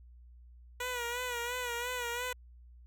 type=tone with vibrato; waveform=10% pulse; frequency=486.5 Hz; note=B4; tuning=26 cents flat; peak=-26 dBFS; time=0.8-2.33 s; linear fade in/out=5 ms; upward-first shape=sine; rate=2.9 Hz; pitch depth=58 cents each way; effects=added 60 Hz sine -52 dBFS peak until 2.86 s